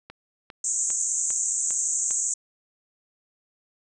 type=click train; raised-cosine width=0.3 ms; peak=-24 dBFS; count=6; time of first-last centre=0.1-2.108 s; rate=2.49 Hz
type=band-pass noise; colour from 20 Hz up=white; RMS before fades=-26 dBFS; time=0.64-2.34 s; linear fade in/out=5 ms; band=6400 to 8000 Hz; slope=96 dB/octave
effects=none